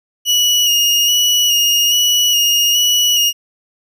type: tone with vibrato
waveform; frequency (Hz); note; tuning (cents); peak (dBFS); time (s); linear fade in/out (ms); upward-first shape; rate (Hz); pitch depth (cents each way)
30% pulse; 2894; F#7; -39; -8; 0.25-3.33; 50; square; 1.2; 25
effects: none